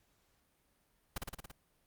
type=noise with echo; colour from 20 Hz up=pink; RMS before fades=-36 dBFS; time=1.16-1.18 s; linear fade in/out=5 ms; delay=56 ms; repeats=6; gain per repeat=-2 dB; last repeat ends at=1.516 s; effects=pink hiss -74 dBFS RMS until 1.86 s + Opus 48 kbps